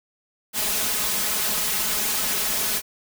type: noise with comb filter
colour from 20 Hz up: white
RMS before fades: -24 dBFS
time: 0.53-2.82 s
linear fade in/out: 50 ms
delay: 4.7 ms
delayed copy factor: +1
effects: none